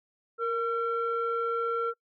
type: tone pair together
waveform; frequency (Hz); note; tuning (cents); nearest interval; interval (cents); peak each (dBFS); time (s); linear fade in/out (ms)
sine; 465.5 / 1360; A#4 / F6; -2 / -46; octave + perfect fifth; 1856; -28; 0.38-1.94; 50
effects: noise-tail reverb RT60 0.1 s tail -26 dB re dry + tanh soft clip ceiling -21 dBFS